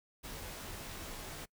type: noise with comb filter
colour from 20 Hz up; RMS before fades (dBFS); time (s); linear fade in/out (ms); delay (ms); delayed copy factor
pink; -45; 0.23-1.46; 20; 17; -0.7
effects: noise-tail reverb RT60 0.1 s tail -23 dB re dry